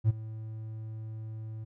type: tone with ADSR envelope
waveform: triangle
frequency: 110 Hz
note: A2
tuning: in tune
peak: -15 dBFS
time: 0.04-1.65 s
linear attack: 52 ms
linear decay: 21 ms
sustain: -20 dB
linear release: 16 ms
effects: tanh soft clip ceiling -15 dBFS